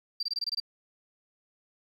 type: tone bursts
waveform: sine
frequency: 4699 Hz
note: D8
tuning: in tune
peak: -27 dBFS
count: 8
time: 0.2-0.601 s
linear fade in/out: 5 ms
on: 30 ms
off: 23 ms
effects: tanh soft clip ceiling -23 dBFS + 11-bit

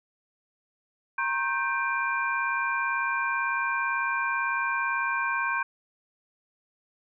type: tone cluster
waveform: sine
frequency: 939 / 1077 / 1562 / 2390 Hz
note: A#5 / C6 / G6 / D7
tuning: +12 / +50 / -7 / +30 cents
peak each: -33 / -30 / -28 / -33 dBFS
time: 1.18-5.63 s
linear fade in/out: 5 ms
effects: none

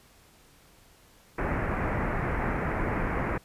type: low-pass noise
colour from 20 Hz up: pink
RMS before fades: -29 dBFS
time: 1.38-3.38 s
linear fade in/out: 5 ms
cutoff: 2200 Hz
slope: 48 dB/octave
effects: pink hiss -58 dBFS RMS until 3.44 s + resampled to 32000 Hz

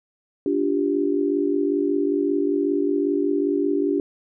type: tone cluster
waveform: sine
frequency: 290.9 / 348 / 393.2 Hz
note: D4 / F4 / G4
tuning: -16 / -6 / +5 cents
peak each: -22 / -25 / -23 dBFS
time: 0.46-4 s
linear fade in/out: 2 ms
effects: none

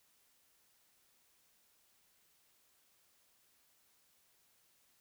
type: silence
effects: white hiss -72 dBFS RMS until 5 s

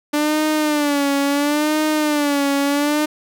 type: tone with vibrato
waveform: sawtooth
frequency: 293.7 Hz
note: D4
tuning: in tune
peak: -12 dBFS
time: 0.13-3.06 s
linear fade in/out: 10 ms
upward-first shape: sine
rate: 0.73 Hz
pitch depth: 85 cents each way
effects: none

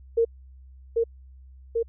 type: tone with echo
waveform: sine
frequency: 460.5 Hz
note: A#4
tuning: 21 cents flat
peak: -17 dBFS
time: 0.17-0.25 s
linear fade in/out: 10 ms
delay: 790 ms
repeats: 2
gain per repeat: -2 dB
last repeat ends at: 1.83 s
effects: added 65 Hz sine -45 dBFS peak until 1.88 s

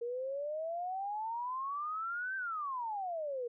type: exponential two-way sweep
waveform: sine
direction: up then down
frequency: 466.2 to 1574 to 466.2 Hz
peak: -35 dBFS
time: 0.01-3.48 s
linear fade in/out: 10 ms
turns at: 2.36 s
effects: none

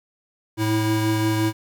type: tone pair together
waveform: square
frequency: 110 / 324.3 Hz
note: A2 / E4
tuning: 0 / -28 cents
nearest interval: octave + perfect fifth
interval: 1872 cents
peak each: -23 / -22 dBFS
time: 0.57-1.53 s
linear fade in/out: 50 ms
effects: 9-bit

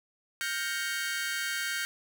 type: chord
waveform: sawtooth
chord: G half-diminished seventh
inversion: third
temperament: equal with one note detuned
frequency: 1409.1 / 1568 / 1864.7 / 2217 Hz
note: F6 / G6 / Bb6 / Db7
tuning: +15 / 0 / 0 / 0 cents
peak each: -34 / -30 / -34 / -35 dBFS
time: 0.41-1.85 s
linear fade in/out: 0 ms
effects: none

